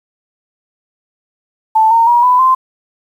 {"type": "tone with pitch steps", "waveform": "sine", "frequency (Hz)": [880, 917.4, 956.3, 996.9, 1039.3], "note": ["A5", "A#5", "A#5", "B5", "C6"], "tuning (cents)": [0, -28, 44, 16, -12], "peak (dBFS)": -6, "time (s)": [1.75, 2.55], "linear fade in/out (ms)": 10, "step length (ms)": 160, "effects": ["7-bit"]}